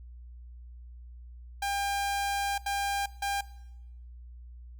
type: tone bursts at uneven times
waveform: sawtooth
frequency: 800 Hz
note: G5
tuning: 35 cents sharp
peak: -25 dBFS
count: 3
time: 1.62-2.58 / 2.66-3.06 / 3.22-3.41 s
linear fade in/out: 5 ms
effects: noise-tail reverb RT60 0.9 s tail -19 dB re dry + added 60 Hz sine -44 dBFS peak until 4.79 s